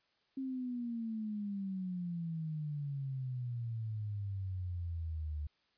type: exponential sweep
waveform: sine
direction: down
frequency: 269.2 to 73.42 Hz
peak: -36 dBFS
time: 0.37-5.47 s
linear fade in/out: 5 ms
effects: white hiss -75 dBFS RMS until 5.77 s + resampled to 11025 Hz